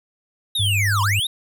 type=linear two-way sweep; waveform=square; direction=down then up; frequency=3825 to 922 to 3825 Hz; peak=-20 dBFS; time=0.55-1.27 s; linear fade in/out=5 ms; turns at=1.02 s
type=tone; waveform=sine; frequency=101.2 Hz; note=G#2; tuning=44 cents flat; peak=-19 dBFS; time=0.59-1.2 s; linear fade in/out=10 ms
effects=none